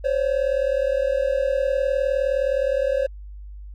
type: tone pair together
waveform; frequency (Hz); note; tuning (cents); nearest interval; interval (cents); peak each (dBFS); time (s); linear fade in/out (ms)
triangle; 523.3 / 562.8; C5 / C#5; 0 / +26; minor second; 126; -20; 0.04-3.07; 10
effects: added 50 Hz sine -35 dBFS peak until 3.74 s